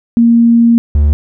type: tone pair in turn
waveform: sine / triangle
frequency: 233.2 / 73.45 Hz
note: A#3 / D2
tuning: +1 / +1 cents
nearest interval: octave + minor sixth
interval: 2000 cents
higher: first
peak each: -4 dBFS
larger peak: neither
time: 0.17-0.78 / 0.95-1.13 s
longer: first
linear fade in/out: 0 ms
effects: none